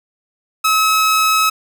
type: tone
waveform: sawtooth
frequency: 1286 Hz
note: E6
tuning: 43 cents flat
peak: -8 dBFS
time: 0.64-1.5 s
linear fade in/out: 10 ms
effects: none